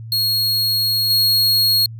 45% pulse tone with level steps, 4298 Hz, C8, 46 cents sharp, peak -15 / -12 dBFS, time 0.12-1.86 s, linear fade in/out 2 ms, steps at 1.1 s, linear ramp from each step 5 ms, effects added 113 Hz sine -30 dBFS peak until 1.99 s

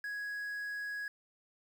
triangle tone with quantisation, 1665 Hz, G#6, 4 cents sharp, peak -35 dBFS, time 0.04-1.08 s, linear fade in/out 2 ms, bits 10, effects none

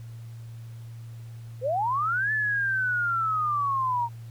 sine linear two-way sweep, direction up then down, 469.4 to 1752 to 924 Hz, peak -23 dBFS, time 1.61-4.09 s, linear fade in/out 50 ms, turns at 2.32 s, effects added 115 Hz sine -38 dBFS peak until 4.3 s + pink hiss -58 dBFS RMS until 4.3 s

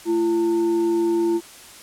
sine tone with frequency modulation, 340 Hz, F4, 46 cents flat, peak -17 dBFS, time 0.05-1.41 s, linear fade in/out 50 ms, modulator 560 Hz, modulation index 0.34, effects white hiss -43 dBFS RMS until 1.82 s + low-pass 11000 Hz 12 dB/octave

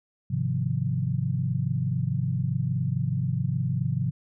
sine chord, F minor seventh, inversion first, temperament equal, 103.83 / 130.81 / 155.56 / 174.61 Hz, Ab2 / C3 / Eb3 / F3, 0 / 0 / 0 / 0 cents, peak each -31 / -26 / -32 / -31 dBFS, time 0.3-4.11 s, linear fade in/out 10 ms, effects none

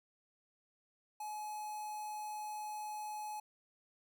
square tone with notch filter, 848 Hz, G#5, 36 cents sharp, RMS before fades -43 dBFS, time 1.2-3.4 s, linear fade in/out 5 ms, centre 3200 Hz, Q 0.91, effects none

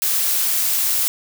blue noise, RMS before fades -19 dBFS, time 0.02-1.08 s, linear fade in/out 0 ms, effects none

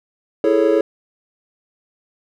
triangle chord, A major seventh, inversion second, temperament equal with one note detuned, 329.6 / 415.3 / 442.3 / 554.4 Hz, E4 / G#4 / A4 / C#5, 0 / 0 / +9 / 0 cents, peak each -16 dBFS, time 0.44-0.81 s, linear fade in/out 2 ms, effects none

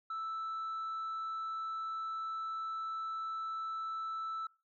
sine tone, 1318.5 Hz, E6, in tune, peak -34 dBFS, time 0.1-4.47 s, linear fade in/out 5 ms, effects noise-tail reverb RT60 0.3 s tail -24 dB re dry + tanh soft clip ceiling -35 dBFS

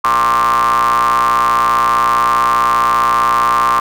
square ring-modulated tone, 60.4 Hz, B1, 38 cents flat, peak -8 dBFS, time 0.04-3.8 s, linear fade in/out 5 ms, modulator 1120 Hz, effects none

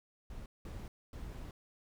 brown noise bursts at uneven times, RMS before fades -45 dBFS, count 3, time 0.3-0.46 / 0.65-0.88 / 1.13-1.51 s, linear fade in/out 2 ms, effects none

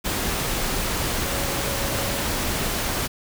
sine tone in noise, 554.4 Hz, C#5, in tune, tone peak -34 dBFS, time 1.24-2.23 s, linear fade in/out 20 ms, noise pink, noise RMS -25 dBFS, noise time 0.04-3.08 s, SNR -12 dB, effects none

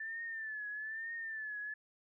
sine tone with vibrato, 1761 Hz, A6, 1 cent sharp, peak -39 dBFS, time 0-1.74 s, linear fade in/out 5 ms, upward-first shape triangle, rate 1.1 Hz, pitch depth 91 cents each way, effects none

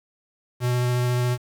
square tone with vibrato, 123.47 Hz, B2, in tune, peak -21 dBFS, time 0.6-1.38 s, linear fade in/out 50 ms, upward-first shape sine, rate 14 Hz, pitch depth 9 cents each way, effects 8-bit

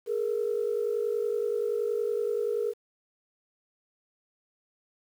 sine tone pair together, 419 / 469.6 Hz, G#4 / A#4, +15 / +13 cents, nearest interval major second, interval 198 cents, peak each -28 dBFS, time 0.06-2.74 s, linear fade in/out 50 ms, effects tanh soft clip ceiling -19 dBFS + 9-bit

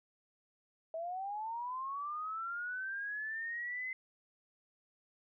sine linear sweep, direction up, 639 to 2059 Hz, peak -37 dBFS, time 0.94-3.93 s, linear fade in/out 2 ms, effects none

